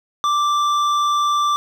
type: tone with hard clipping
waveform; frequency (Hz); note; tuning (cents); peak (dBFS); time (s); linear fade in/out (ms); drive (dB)
sine; 1174.7; D6; 0; -17; 0.24-1.56; 0; 9
effects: none